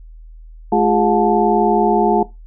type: tone cluster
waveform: sine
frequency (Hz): 213.4 / 352.2 / 412.6 / 718 / 874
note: G#3 / F4 / G#4 / F5 / A5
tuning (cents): +47 / +15 / -11 / +48 / -12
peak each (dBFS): -18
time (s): 0.72-2.23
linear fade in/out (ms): 5
effects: noise-tail reverb RT60 0.2 s tail -18 dB re dry + added 40 Hz sine -35 dBFS peak until 2.46 s